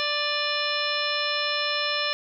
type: harmonic tone with a mistuned harmonic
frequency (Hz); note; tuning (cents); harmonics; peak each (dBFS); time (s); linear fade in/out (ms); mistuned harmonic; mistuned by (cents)
587.3; D5; 0; 1 / 2 / 3 / 4 / 5 / 6 / 7 / 9; -32 / -32 / -32 / -32 / -32 / -32 / -32 / -32; 0-2.13; 0; 4; +49
effects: none